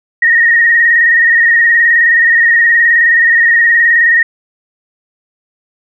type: tone with vibrato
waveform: sine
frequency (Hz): 1863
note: A#6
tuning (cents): -2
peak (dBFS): -5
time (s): 0.22-4.23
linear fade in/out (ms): 5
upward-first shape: square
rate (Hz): 19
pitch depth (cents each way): 30
effects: none

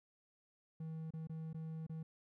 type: tone with dropouts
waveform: triangle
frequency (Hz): 160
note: D#3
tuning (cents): +49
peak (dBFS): -40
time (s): 0.8-2.03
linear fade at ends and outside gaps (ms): 5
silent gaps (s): 1.107-1.136 / 1.272-1.295 / 1.531-1.544 / 1.867-1.895
effects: none

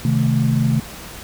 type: chord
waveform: sine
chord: A diminished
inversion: first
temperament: equal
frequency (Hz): 130.81 / 155.56 / 220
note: C3 / Eb3 / A3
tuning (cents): 0 / 0 / 0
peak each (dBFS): -17 / -20 / -19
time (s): 0.05-0.8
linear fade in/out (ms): 2
effects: pink hiss -35 dBFS RMS until 1.23 s

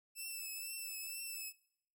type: tone with vibrato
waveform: 5% pulse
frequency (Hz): 2637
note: E7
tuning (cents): 0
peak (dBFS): -34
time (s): 0.15-1.53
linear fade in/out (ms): 50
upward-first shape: triangle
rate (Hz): 2.1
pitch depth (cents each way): 43
effects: noise-tail reverb RT60 0.7 s tail -22 dB re dry

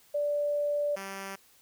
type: tone pair in turn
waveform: sine / 5% pulse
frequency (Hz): 584 / 194.89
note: D5 / G3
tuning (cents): -10 / -10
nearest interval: octave + perfect fifth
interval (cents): 1900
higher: first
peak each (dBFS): -26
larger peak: neither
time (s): 0.14-0.96 / 0.96-1.36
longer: first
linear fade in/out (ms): 10
effects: white hiss -61 dBFS RMS until 1.61 s

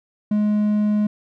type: tone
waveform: triangle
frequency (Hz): 209.9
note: G#3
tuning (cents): +19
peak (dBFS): -14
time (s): 0.31-1.07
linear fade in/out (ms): 5
effects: none

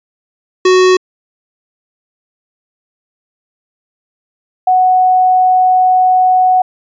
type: tone pair in turn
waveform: square / sine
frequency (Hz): 370 / 740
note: F#4 / F#5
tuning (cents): 0 / 0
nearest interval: octave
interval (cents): 1200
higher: second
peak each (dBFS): -6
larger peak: neither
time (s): 0.65-0.97 / 4.67-6.62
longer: second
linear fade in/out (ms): 5
effects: resampled to 16000 Hz

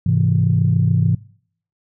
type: chord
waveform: sine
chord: Ab augmented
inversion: none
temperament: equal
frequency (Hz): 103.83 / 130.81 / 164.81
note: Ab2 / C3 / E3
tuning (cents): 0 / 0 / 0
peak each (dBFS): -17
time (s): 0.06-1.15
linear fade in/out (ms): 5
effects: noise-tail reverb RT60 0.6 s tail -23 dB re dry + tanh soft clip ceiling -4 dBFS

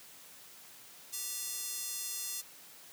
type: tone with high-pass filter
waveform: square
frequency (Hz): 391.3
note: G4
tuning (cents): -3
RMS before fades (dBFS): -39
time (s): 1.12-2.42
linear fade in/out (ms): 20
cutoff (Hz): 6600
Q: 1
effects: white hiss -54 dBFS RMS until 2.92 s + high-pass 100 Hz 12 dB/octave

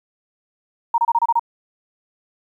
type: tone bursts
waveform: sine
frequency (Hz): 932.3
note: A#5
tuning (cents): 0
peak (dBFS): -13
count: 7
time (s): 0.94-1.395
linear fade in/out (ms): 5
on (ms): 41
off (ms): 28
effects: 9-bit

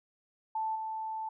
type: tone with level steps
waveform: sine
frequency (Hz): 880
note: A5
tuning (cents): 0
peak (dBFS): -30 / -34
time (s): 0.55-1.29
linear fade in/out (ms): 5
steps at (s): 0.75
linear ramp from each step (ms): 10
effects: none

